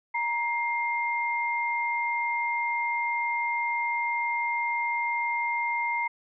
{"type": "tone pair together", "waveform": "sine", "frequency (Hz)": [941, 2111], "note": ["A#5", "C7"], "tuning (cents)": [16, 15], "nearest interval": "octave + major second", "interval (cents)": 1399, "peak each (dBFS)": -28, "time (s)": [0.14, 6.08], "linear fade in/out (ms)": 10, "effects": []}